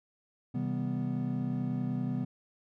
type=chord; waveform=triangle; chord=C major seventh; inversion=none; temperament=equal with one note detuned; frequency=130.81 / 160.68 / 196 / 246.9 Hz; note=C3 / E3 / G3 / B3; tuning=0 / -44 / 0 / 0 cents; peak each=-33 / -36 / -35 / -32 dBFS; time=0.54-2.25 s; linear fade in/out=10 ms; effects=none